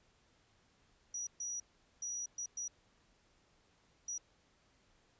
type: tone bursts at uneven times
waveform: sine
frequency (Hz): 5820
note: F#8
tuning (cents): -29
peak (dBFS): -38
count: 6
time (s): 1.14-1.27 / 1.4-1.6 / 2.02-2.26 / 2.38-2.46 / 2.57-2.68 / 4.08-4.18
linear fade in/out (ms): 5
effects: pink hiss -71 dBFS RMS until 5.19 s + resampled to 16000 Hz